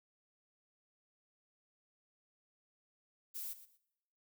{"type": "noise with echo", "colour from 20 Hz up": "violet", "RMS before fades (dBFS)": -43, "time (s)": [3.34, 3.54], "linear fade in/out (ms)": 20, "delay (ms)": 120, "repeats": 2, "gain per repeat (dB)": -14, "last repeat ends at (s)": 3.78, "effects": ["noise-tail reverb RT60 0.9 s tail -23 dB re dry"]}